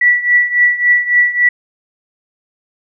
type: tone with tremolo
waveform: sine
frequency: 1953 Hz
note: B6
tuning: 20 cents flat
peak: -5 dBFS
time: 0.01-1.49 s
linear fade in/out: 5 ms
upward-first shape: triangle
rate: 3.6 Hz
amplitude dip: 85%
effects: none